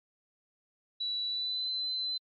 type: tone with pitch glide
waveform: sine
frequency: 3937 to 4048 Hz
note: B7 to B7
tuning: -6 to +42 cents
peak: -31 dBFS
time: 1-2.18 s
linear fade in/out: 10 ms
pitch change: +48 cents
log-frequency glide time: 1.27-1.7 s
effects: AAC 64 kbps